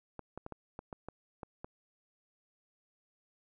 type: clicks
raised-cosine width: 1 ms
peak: -28 dBFS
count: 9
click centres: 0.193 / 0.376 / 0.464 / 0.523 / 0.791 / 0.928 / 1.086 / 1.432 / 1.645 s
effects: none